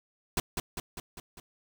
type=noise with echo; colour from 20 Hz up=pink; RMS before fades=-28 dBFS; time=0.37-0.4 s; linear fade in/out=2 ms; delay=200 ms; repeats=5; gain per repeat=-4 dB; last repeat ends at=1.4 s; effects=none